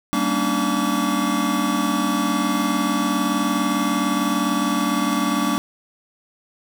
square tone cluster, 195.8 / 233.4 / 280.4 / 300.2 / 1146 Hz, G3 / A#3 / C#4 / D4 / D6, -2 / +2 / +20 / +38 / -43 cents, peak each -26 dBFS, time 0.13-5.58 s, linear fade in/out 0 ms, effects none

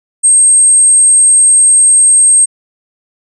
sine tone, 8430 Hz, C9, 12 cents sharp, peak -3 dBFS, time 0.23-2.46 s, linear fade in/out 20 ms, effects none

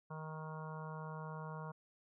harmonic tone, 156.7 Hz, D#3, 13 cents sharp, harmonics 1 / 3 / 4 / 5 / 6 / 7 / 8 / 9, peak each -45 / -53 / -55 / -58 / -52 / -52 / -62 / -56 dBFS, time 0.1-1.72 s, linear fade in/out 10 ms, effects none

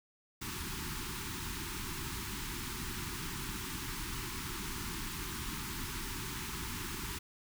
pink band-stop noise, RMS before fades -40 dBFS, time 0.41-7.19 s, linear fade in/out 10 ms, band 400 to 860 Hz, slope 96 dB/octave, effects none

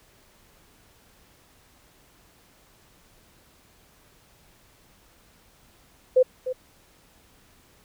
sine tone with echo, 511 Hz, C5, 41 cents flat, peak -13 dBFS, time 6.16-6.23 s, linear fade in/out 10 ms, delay 300 ms, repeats 1, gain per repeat -12 dB, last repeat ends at 6.53 s, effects pink hiss -58 dBFS RMS until 7.84 s

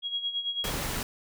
sine tone with tremolo, 3300 Hz, G#7, 12 cents flat, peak -26 dBFS, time 0.02-0.71 s, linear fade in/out 50 ms, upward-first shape sine, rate 9.1 Hz, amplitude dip 70%
pink noise, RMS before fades -32 dBFS, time 0.64-1.03 s, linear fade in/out 2 ms
effects none

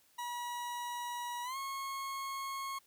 40% pulse tone with pitch glide, 965 to 1089.5 Hz, B5 to C#6, -40 to -30 cents, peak -37 dBFS, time 0.18-2.79 s, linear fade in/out 10 ms, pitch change +210 cents, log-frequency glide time 1.43-1.57 s, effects white hiss -68 dBFS RMS until 2.86 s

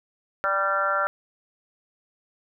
harmonic tone with a mistuned harmonic, 196 Hz, G3, in tune, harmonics 3 / 4 / 5 / 6 / 7 / 8 / 9, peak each -28 / -33 / -35 / -34 / -23 / -32 / -35 dBFS, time 0.44-1.07 s, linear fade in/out 0 ms, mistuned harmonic 8, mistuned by -24 cents, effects none

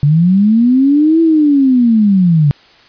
sine linear two-way sweep, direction up then down, 139.5 to 332.2 to 139.5 Hz, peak -6 dBFS, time 0.03-2.51 s, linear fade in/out 0 ms, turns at 1.21 s, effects white hiss -44 dBFS RMS until 2.88 s + resampled to 11025 Hz

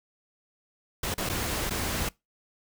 pink noise with dropouts, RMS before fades -30 dBFS, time 1.03-2.09 s, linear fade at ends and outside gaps 5 ms, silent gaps 1.142-1.179 / 1.291-1.296 / 1.697-1.706 s, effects noise-tail reverb RT60 0.2 s tail -23 dB re dry

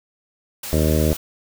white noise, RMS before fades -31 dBFS, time 0.63-1.17 s, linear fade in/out 5 ms
harmonic tone, 77.5 Hz, D#2, 6 cents flat, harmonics 1 / 2 / 3 / 4 / 5 / 6 / 7 / 8, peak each -19 / -22 / -24 / -25 / -26 / -27 / -27 / -28 dBFS, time 0.73-1.13 s, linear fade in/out 0 ms
effects none

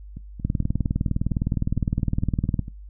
two click trains, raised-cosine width 5 ms, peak -23 / -10 dBFS, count 12 / 43, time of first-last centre 0.17-2.681 / 0.45-2.593 s, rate 4.38 / 19.6 Hz, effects noise-tail reverb RT60 0.2 s tail -21 dB re dry + added 50 Hz sine -38 dBFS peak until 2.89 s

